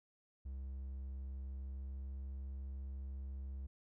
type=tone with pitch glide; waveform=triangle; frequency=66.5 to 67.12 Hz; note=C2 to C2; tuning=+29 to +45 cents; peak=-40 dBFS; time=0.45-3.67 s; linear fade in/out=10 ms; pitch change=+16 cents; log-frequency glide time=1.44-2.15 s; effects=none